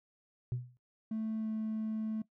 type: tone with exponential decay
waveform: sine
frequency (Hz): 123.47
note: B2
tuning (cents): 0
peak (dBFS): -27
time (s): 0.52-0.77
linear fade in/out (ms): 0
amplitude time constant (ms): 53
type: tone with pitch glide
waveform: triangle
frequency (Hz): 220 to 218.6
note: A3 to A3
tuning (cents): 0 to -11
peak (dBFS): -30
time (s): 1.11-2.22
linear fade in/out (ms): 5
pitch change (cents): -11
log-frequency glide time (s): 1.39-1.48
effects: noise-tail reverb RT60 0.1 s tail -19 dB re dry + tanh soft clip ceiling -29 dBFS